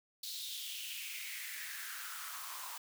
white noise with high-pass filter sweep, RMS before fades -44 dBFS, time 0.23-2.78 s, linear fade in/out 5 ms, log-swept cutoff 4100 to 910 Hz, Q 4.5, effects none

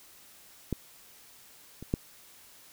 clicks, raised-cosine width 3 ms, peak -16 / -28 / -13 dBFS, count 3, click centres 0.727 / 1.826 / 1.939 s, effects white hiss -55 dBFS RMS until 2.72 s

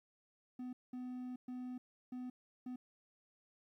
triangle tone bursts at uneven times, 250.9 Hz, B3, 28 cents sharp, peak -40 dBFS, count 5, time 0.59-0.73 / 0.93-1.36 / 1.48-1.78 / 2.12-2.3 / 2.66-2.76 s, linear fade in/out 5 ms, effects 13-bit

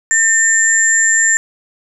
sine tone pair together, 1802 / 7302 Hz, A6 / A#8, +41 / -37 cents, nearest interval 2 octaves, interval 2422 cents, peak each -12 dBFS, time 0.11-1.37 s, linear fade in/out 0 ms, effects none

